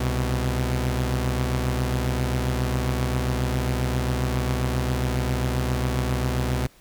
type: tone pair together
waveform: sawtooth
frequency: 66.2 / 124.97 Hz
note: C2 / B2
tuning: +21 / +21 cents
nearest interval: major seventh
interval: 1100 cents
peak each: -21 dBFS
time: 0-6.67 s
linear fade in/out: 5 ms
effects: pink hiss -55 dBFS RMS until 6.8 s